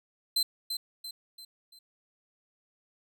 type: tone with echo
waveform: 40% pulse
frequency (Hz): 4089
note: C8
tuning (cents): -41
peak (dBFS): -23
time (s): 0.36-0.43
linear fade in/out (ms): 5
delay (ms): 340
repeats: 4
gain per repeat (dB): -7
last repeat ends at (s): 1.79
effects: none